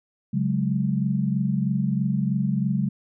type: chord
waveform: sine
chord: C# suspended fourth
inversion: none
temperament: just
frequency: 138.59 / 184.79 / 207.9 Hz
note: C#3 / F#3 / G#3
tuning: 0 / -2 / +2 cents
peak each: -25 dBFS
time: 0.33-2.89 s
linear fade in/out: 10 ms
effects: none